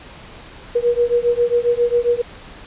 sine beating tone pair, 475.6 / 483 Hz, A#4 / B4, +35 / -39 cents, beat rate 7.4 Hz, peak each -17 dBFS, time 0.75-2.22 s, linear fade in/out 10 ms, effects pink hiss -39 dBFS RMS until 2.66 s + resampled to 8000 Hz

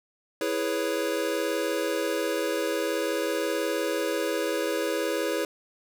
square chord, C# minor seventh, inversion first, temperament equal, 329.6 / 415.3 / 493.9 / 554.4 Hz, E4 / G#4 / B4 / C#5, 0 / 0 / 0 / 0 cents, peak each -32 dBFS, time 0.41-5.45 s, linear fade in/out 2 ms, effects none

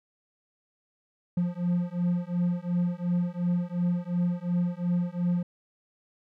triangle beating tone pair, 174.61 / 177.41 Hz, F3 / F3, 0 / +28 cents, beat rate 2.8 Hz, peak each -26 dBFS, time 1.37-5.43 s, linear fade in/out 5 ms, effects none

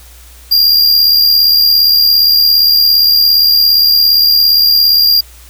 square tone with amplitude modulation, 4789 Hz, D8, 33 cents sharp, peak -4 dBFS, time 0.51-5.21 s, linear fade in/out 10 ms, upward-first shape sine, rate 77.4 Hz, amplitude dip 45%, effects added 60 Hz sine -36 dBFS peak until 5.49 s + white hiss -40 dBFS RMS until 5.49 s

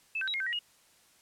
sine tone with pitch steps, 2620 / 1548 / 3858 / 2141 / 1549 / 1901 / 2872 Hz, E7 / G6 / B7 / C7 / G6 / A#6 / F7, -11 / -22 / -41 / +39 / -21 / +33 / +48 cents, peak -30 dBFS, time 0.15-0.591 s, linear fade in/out 5 ms, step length 63 ms, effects white hiss -63 dBFS RMS until 1.21 s + low-pass 11000 Hz 12 dB/octave

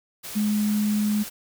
sine tone in noise, 210.1 Hz, G#3, 20 cents sharp, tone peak -20 dBFS, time 0.35-1.24 s, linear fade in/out 20 ms, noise white, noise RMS -36 dBFS, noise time 0.23-1.3 s, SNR +13 dB, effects none

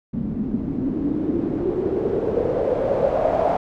white noise with low-pass filter sweep, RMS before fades -22 dBFS, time 0.13-3.57 s, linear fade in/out 5 ms, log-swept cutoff 210 to 700 Hz, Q 5.9, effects none

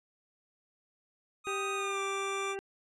25% pulse tone with pitch glide, 1244.5 to 1176.7 Hz, D#6 to D6, 0 to +3 cents, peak -30 dBFS, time 1.44-2.56 s, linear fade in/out 50 ms, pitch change -97 cents, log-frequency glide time 1.75-2 s
harmonic tone, 392 Hz, G4, in tune, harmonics 1 / 2 / 3 / 4 / 5 / 6 / 7, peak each -36 / -44 / -55 / -47 / -54 / -61 / -50 dBFS, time 1.47-2.59 s, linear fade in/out 0 ms
effects resampled to 24000 Hz

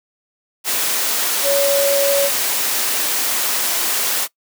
sine tone in noise, 561 Hz, C#5, 21 cents sharp, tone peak -14 dBFS, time 1.43-2.3 s, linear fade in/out 50 ms, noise white, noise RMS -19 dBFS, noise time 0.64-4.28 s, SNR +2 dB, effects noise-tail reverb RT60 0.1 s tail -21 dB re dry + high-pass 300 Hz 12 dB/octave

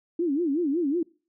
sine tone with vibrato, 311.1 Hz, D#4, in tune, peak -22 dBFS, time 0.19-1.03 s, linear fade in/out 5 ms, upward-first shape sine, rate 5.4 Hz, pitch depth 240 cents each way, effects noise-tail reverb RT60 0.4 s tail -24 dB re dry

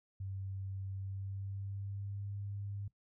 sine tone with pitch glide, 96.6 to 100.59 Hz, G2 to G2, -25 to +45 cents, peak -39 dBFS, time 0.2-2.88 s, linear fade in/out 5 ms, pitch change +70 cents, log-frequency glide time 0.95-2.33 s, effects noise-tail reverb RT60 0.1 s tail -18 dB re dry

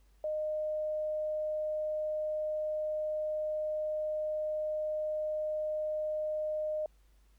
sine tone, 614 Hz, D#5, 23 cents flat, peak -31 dBFS, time 0.24-6.86 s, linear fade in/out 2 ms, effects added 50 Hz sine -61 dBFS peak until 7.38 s + pink hiss -73 dBFS RMS until 7.38 s

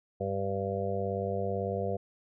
harmonic tone, 98 Hz, G2, in tune, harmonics 1 / 2 / 4 / 5 / 6 / 7, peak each -36 / -38 / -37 / -34 / -38 / -37 dBFS, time 0.2-1.97 s, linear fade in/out 10 ms, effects none

